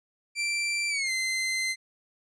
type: tone with pitch glide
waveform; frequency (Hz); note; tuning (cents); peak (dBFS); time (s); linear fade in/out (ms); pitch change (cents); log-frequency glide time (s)
sawtooth; 2349 to 2069; D7 to C7; 0 to -20; -23; 0.35-1.76; 50; -220; 0.89-1.11
effects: resampled to 22050 Hz